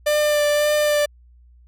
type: tone with vibrato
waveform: 45% pulse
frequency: 594 Hz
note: D5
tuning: 20 cents sharp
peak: -16 dBFS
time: 0.06-1.06 s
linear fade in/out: 10 ms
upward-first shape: sine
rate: 1.8 Hz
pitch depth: 15 cents each way
effects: added 60 Hz sine -47 dBFS peak until 1.67 s